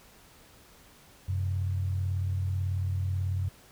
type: tone pair together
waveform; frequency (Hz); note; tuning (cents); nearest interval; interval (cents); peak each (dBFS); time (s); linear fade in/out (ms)
sine; 93.1 / 131.32; F#2 / C3; +11 / +7; tritone; 596; -27 / -37; 1.28-3.49; 10
effects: pink hiss -56 dBFS RMS until 3.71 s